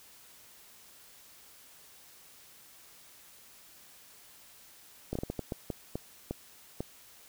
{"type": "slowing click train", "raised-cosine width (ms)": 2, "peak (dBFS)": -20, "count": 11, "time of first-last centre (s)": [5.13, 6.806], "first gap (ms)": 24, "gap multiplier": 1.4, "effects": ["white hiss -56 dBFS RMS until 7.28 s"]}